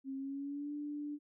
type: tone with pitch glide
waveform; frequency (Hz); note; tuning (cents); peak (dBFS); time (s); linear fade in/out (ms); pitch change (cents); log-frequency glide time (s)
sine; 269.1 to 293.5; C4 to D4; +49 to -1; -38; 0.04-1.19; 50; +150; 0.16-0.73
effects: none